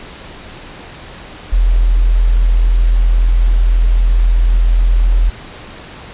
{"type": "tone", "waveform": "sine", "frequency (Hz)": 41.91, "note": "E1", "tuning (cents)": 29, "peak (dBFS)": -7, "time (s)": [1.52, 5.3], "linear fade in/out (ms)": 10, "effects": ["pink hiss -33 dBFS RMS until 6.13 s", "resampled to 8000 Hz"]}